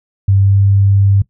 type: tone with pitch glide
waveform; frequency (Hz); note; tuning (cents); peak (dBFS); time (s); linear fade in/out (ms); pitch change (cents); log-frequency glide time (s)
sine; 98 to 99.02; G2 to G2; 0 to +18; -7; 0.28-1.22; 5; +18; 0.39-0.58
effects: noise-tail reverb RT60 0.1 s tail -18 dB re dry